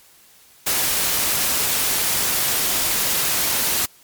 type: noise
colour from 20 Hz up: white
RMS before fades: -20 dBFS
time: 0.66-3.86 s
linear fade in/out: 10 ms
effects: white hiss -51 dBFS RMS until 4.03 s + MP3 96 kbps